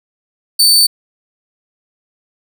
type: tone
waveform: sawtooth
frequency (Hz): 4543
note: C#8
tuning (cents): +42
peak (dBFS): -4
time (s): 0.59-0.87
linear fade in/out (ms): 10
effects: none